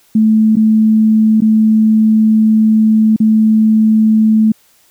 sine tone with dropouts, 218.3 Hz, A3, 13 cents flat, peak -6 dBFS, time 0.15-4.52 s, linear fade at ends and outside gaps 5 ms, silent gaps 0.557-0.567 / 1.406-1.419 / 3.163-3.201 s, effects white hiss -51 dBFS RMS until 4.9 s

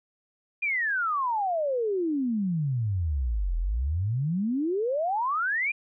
sine exponential two-way sweep, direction down then up, 2465 to 40.08 to 2465 Hz, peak -24 dBFS, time 0.62-5.72 s, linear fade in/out 10 ms, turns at 3.57 s, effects none

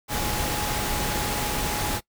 sine tone in noise, 837 Hz, G#5, 13 cents sharp, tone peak -33 dBFS, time 0.08-2.01 s, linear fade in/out 50 ms, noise pink, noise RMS -27 dBFS, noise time 0.08-2.01 s, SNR -9 dB, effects noise-tail reverb RT60 0.1 s tail -21 dB re dry

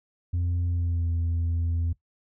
sine tone with pitch glide, 87.31 to 84.04 Hz, F2 to E2, 0 to +34 cents, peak -21 dBFS, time 0.33-1.93 s, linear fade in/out 10 ms, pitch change -66 cents, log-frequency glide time 0.67-1.09 s, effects noise-tail reverb RT60 0.1 s tail -18 dB re dry + tanh soft clip ceiling -22 dBFS

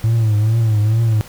triangle tone with vibrato, 110 Hz, A2, in tune, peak -9 dBFS, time 0.04-1.21 s, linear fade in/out 0 ms, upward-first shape triangle, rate 2.3 Hz, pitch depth 100 cents each way, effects tanh soft clip ceiling -5 dBFS + pink hiss -39 dBFS RMS until 1.28 s

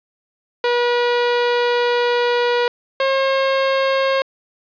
sawtooth tone pair in turn, 483.1 / 537.9 Hz, B4 / C5, -38 / +48 cents, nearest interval major second, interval 186 cents, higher second, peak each -11 dBFS, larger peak neither, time 0.64-2.68 / 3-4.22 s, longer first, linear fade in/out 2 ms, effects resampled to 11025 Hz + 8-bit

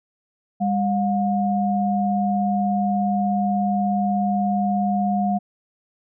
sine tone pair together, 200.6 / 716 Hz, G3 / F5, +40 / +43 cents, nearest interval octave + minor seventh, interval 2203 cents, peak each -20 / -22 dBFS, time 0.6-5.39 s, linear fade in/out 20 ms, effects none

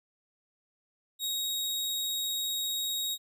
sawtooth tone, 3777 Hz, A#7, 22 cents sharp, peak -27 dBFS, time 1.19-3.18 s, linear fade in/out 50 ms, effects none

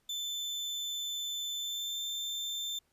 35% pulse tone with pitch glide, 3528 to 3565 Hz, A7 to A7, +4 to +22 cents, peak -33 dBFS, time 0.09-2.79 s, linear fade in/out 5 ms, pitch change +18 cents, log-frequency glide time 1.57-1.99 s, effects pink hiss -74 dBFS RMS until 2.92 s + resampled to 32000 Hz

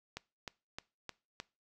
click train, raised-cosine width 0.2 ms, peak -23 dBFS, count 5, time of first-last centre 0.17-1.401 s, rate 3.25 Hz, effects noise-tail reverb RT60 0.3 s tail -22 dB re dry

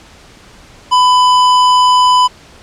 sine tone with tanh clipping, 1000 Hz, B5, 21 cents sharp, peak -8 dBFS, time 0.91-2.28 s, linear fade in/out 20 ms, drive 18 dB, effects pink hiss -40 dBFS RMS until 2.62 s + low-pass 7000 Hz 12 dB/octave

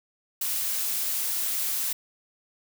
blue noise, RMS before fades -28 dBFS, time 0.41-1.93 s, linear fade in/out 5 ms, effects none

